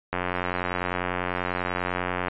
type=click train; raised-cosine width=0.5 ms; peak=-11 dBFS; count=195; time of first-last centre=0.13-2.283 s; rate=90.1 Hz; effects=resampled to 8000 Hz